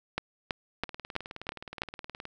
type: two click trains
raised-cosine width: 0.3 ms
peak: -24 / -13 dBFS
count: 28 / 6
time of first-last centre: 0.84-2.254 / 0.18-1.819 s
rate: 19.1 / 3.05 Hz
effects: none